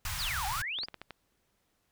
pink band-stop noise, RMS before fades -36 dBFS, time 0.05-0.62 s, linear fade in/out 2 ms, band 120 to 960 Hz, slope 24 dB/octave
sine exponential two-way sweep, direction down then up, 5600 to 740 to 5170 Hz, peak -33 dBFS, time 0.18-0.86 s, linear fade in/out 20 ms, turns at 0.46 s
clicks, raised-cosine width 0.3 ms, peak -26 dBFS, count 6, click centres 0.787 / 0.834 / 0.885 / 0.943 / 1.016 / 1.107 s
effects pink hiss -75 dBFS RMS until 1.91 s

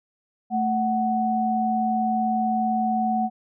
sine tone pair together, 221.1 / 743.7 Hz, A3 / F#5, +9 / +9 cents, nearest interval octave + major sixth, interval 2100 cents, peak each -24 / -22 dBFS, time 0.5-3.3 s, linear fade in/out 50 ms, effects none

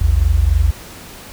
sine tone pair together, 56.57 / 80 Hz, A1 / D#2, +49 / +49 cents, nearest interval tritone, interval 600 cents, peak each -13 dBFS, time 0.01-0.71 s, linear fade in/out 5 ms, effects pink hiss -36 dBFS RMS until 1.32 s

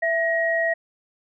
sine tone pair together, 662.8 / 1892 Hz, E5 / A#6, +9 / +25 cents, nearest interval octave + tritone, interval 1816 cents, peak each -22 dBFS, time 0.02-0.74 s, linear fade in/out 10 ms, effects none

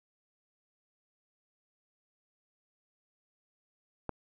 click, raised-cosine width 1 ms, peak -20 dBFS, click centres 4.093 s, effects none

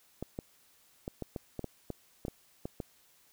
clicks, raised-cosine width 2 ms, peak -23 dBFS, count 12, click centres 0.226 / 0.389 / 1.079 / 1.223 / 1.362 / 1.593 / 1.643 / 1.903 / 2.251 / 2.282 / 2.655 / 2.802 s, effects white hiss -65 dBFS RMS until 3.32 s

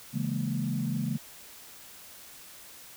sine chord, A# half-diminished seventh, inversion first, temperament equal, 138.59 / 164.81 / 207.7 / 233.1 Hz, C#3 / E3 / G#3 / A#3, 0 / 0 / 0 / 0 cents, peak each -32 / -34 / -33 / -33 dBFS, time 0.13-1.18 s, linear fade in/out 20 ms, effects tanh soft clip ceiling -18 dBFS + white hiss -49 dBFS RMS until 2.96 s

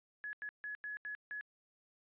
sine tone bursts at uneven times, 1693 Hz, G#6, 33 cents sharp, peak -40 dBFS, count 6, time 0.24-0.33 / 0.42-0.49 / 0.64-0.75 / 0.84-0.97 / 1.05-1.15 / 1.31-1.41 s, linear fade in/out 0 ms, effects resampled to 8000 Hz

